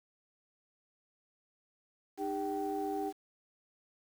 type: tone cluster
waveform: sine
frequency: 306.3 / 400.8 / 771 Hz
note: D#4 / G4 / G5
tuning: -27 / +38 / -29 cents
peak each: -37 / -36 / -36 dBFS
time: 2.17-3.13 s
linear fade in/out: 50 ms
effects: tanh soft clip ceiling -26 dBFS + 9-bit